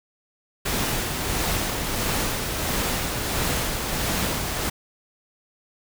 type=noise with tremolo; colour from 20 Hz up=pink; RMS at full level=-24 dBFS; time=0.65-4.7 s; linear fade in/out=10 ms; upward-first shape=sine; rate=1.5 Hz; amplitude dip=35%; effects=none